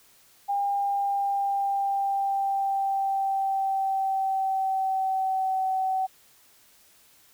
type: tone with pitch glide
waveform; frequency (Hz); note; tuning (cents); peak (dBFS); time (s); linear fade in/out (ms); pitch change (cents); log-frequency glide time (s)
sine; 803 to 759.2; G5 to F#5; +41 to +44; -23; 0.48-6.07; 20; -97; 0.64-5.68
effects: white hiss -58 dBFS RMS until 7.33 s